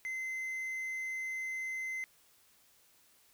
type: tone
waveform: triangle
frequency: 2061 Hz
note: C7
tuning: 27 cents flat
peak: -34 dBFS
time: 0.05-2.04 s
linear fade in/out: 0 ms
effects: white hiss -66 dBFS RMS until 3.33 s